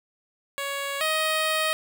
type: tone pair in turn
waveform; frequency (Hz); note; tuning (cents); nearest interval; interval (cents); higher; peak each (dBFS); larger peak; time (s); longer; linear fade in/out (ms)
10% pulse; 558 / 628; C#5 / D#5; +11 / +16; major second; 205; second; -20 / -14; second; 0.58-1.01 / 1.01-1.73; second; 0
effects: none